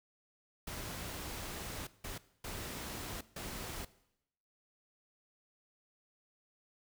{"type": "noise bursts at uneven times", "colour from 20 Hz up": "pink", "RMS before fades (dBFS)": -43, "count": 4, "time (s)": [[0.67, 1.87], [2.04, 2.18], [2.44, 3.21], [3.36, 3.85]], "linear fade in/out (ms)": 5, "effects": ["noise-tail reverb RT60 0.8 s tail -18 dB re dry"]}